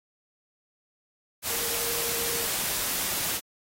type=tone in noise; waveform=sine; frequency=467.5 Hz; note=A#4; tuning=5 cents sharp; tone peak=-38 dBFS; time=1.48-2.48 s; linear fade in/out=50 ms; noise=white; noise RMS=-29 dBFS; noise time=1.42-3.41 s; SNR=-12 dB; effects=AAC 48 kbps